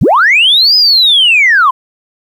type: linear two-way sweep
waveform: sine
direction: up then down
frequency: 59.5 to 5070 to 984 Hz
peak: -3 dBFS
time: 0.01-1.71 s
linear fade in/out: 10 ms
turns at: 0.76 s
effects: tanh soft clip ceiling 0 dBFS + 7-bit